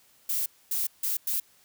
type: noise bursts at uneven times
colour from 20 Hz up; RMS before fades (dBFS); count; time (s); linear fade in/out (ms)
violet; -28; 4; 0.29-0.46 / 0.71-0.87 / 1.03-1.17 / 1.27-1.4; 5
effects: white hiss -61 dBFS RMS until 1.64 s